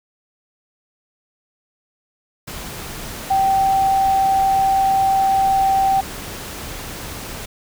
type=tone in noise; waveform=sine; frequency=776 Hz; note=G5; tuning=18 cents flat; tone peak=-13 dBFS; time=3.3-6.01 s; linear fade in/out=10 ms; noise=pink; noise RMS=-31 dBFS; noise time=2.47-7.46 s; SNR=+15 dB; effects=none